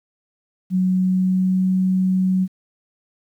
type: tone with pitch glide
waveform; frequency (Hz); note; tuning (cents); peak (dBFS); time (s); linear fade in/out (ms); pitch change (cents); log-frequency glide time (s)
sine; 185 to 186.61; F#3 to F#3; 0 to +15; -15; 0.7-2.48; 50; +15; 0.85-1.7
effects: 9-bit